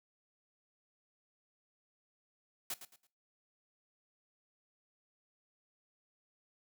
white noise with echo, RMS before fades -39 dBFS, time 2.7-2.74 s, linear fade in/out 2 ms, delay 110 ms, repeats 3, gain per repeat -11 dB, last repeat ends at 3.07 s, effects noise-tail reverb RT60 0.3 s tail -17 dB re dry + high-pass 150 Hz 12 dB/octave

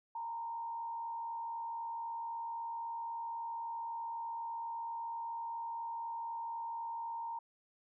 sine tone with frequency modulation, 924 Hz, A#5, 16 cents flat, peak -38 dBFS, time 0.15-7.39 s, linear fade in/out 5 ms, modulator 72.2 Hz, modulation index 0.37, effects none

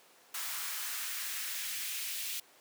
white noise with high-pass filter sweep, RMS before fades -38 dBFS, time 0.34-2.4 s, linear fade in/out 5 ms, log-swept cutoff 1100 to 2700 Hz, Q 1.4, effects pink hiss -60 dBFS RMS until 2.6 s + high-pass 400 Hz 12 dB/octave

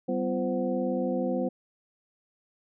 sine tone cluster, 192.4 / 250.8 / 343.9 / 517 / 743 Hz, G3 / B3 / F4 / C5 / F#5, -32 / +27 / -27 / -21 / +7 cents, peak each -32 / -30 / -34 / -30 / -39 dBFS, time 0.08-1.49 s, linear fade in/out 10 ms, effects none

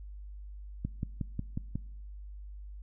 click train, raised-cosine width 5 ms, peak -20 dBFS, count 6, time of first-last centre 0.85-1.756 s, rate 5.52 Hz, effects noise-tail reverb RT60 0.9 s tail -23 dB re dry + added 50 Hz sine -42 dBFS peak until 2.82 s

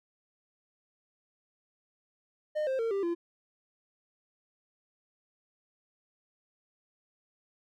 triangle tone with pitch steps, 609 / 527.1 / 456.2 / 394.9 / 341.8 Hz, D#5 / C5 / A#4 / G4 / F4, -37 / +13 / -37 / +13 / -37 cents, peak -26 dBFS, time 2.55-3.15 s, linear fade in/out 20 ms, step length 120 ms, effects none

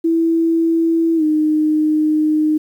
sine tone with pitch glide, 329.6 to 307.5 Hz, E4 to D#4, 0 to -20 cents, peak -12 dBFS, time 0.04-2.58 s, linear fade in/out 10 ms, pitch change -120 cents, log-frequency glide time 1.16-1.23 s, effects 8-bit

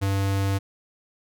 square tone, 98 Hz, G2, in tune, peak -22 dBFS, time 0.01-0.59 s, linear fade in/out 20 ms, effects none

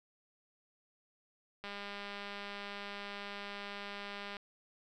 click train, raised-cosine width 0.3 ms, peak -28 dBFS, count 552, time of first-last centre 1.64-4.368 s, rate 202 Hz, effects none

